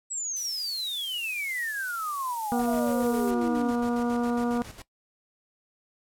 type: exponential sweep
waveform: sine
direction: down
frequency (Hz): 7900 to 261.6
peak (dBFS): -29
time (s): 0.1-3.72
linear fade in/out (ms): 20
type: noise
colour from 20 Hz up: violet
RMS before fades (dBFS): -37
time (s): 0.36-3.31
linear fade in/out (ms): 5
type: harmonic tone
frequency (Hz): 239.5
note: A#3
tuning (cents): +47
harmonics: 1 / 2 / 3 / 4 / 5 / 6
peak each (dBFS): -25 / -31 / -35 / -37 / -39 / -41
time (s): 2.52-4.62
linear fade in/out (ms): 0
type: noise with tremolo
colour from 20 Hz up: pink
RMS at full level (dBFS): -43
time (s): 2.59-4.82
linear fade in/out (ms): 2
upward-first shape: square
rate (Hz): 7.3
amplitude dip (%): 60
effects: noise-tail reverb RT60 0.1 s tail -17 dB re dry + low-pass 12000 Hz 12 dB/octave